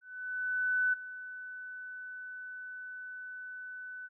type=tone with ADSR envelope; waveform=sine; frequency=1500 Hz; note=F#6; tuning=23 cents sharp; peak=-25 dBFS; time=0.01-4.09 s; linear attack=920 ms; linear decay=13 ms; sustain=-16 dB; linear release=38 ms; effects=none